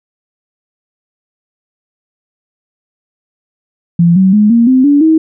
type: tone with pitch steps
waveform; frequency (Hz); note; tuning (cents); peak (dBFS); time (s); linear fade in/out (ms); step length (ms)
sine; 170.7 / 189.4 / 210.2 / 233.2 / 258.7 / 287.1 / 318.5; F3 / F#3 / G#3 / A#3 / C4 / D4 / D#4; -39 / +41 / +21 / +1 / -19 / -39 / +41; -4; 3.99-5.18; 5; 170
effects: none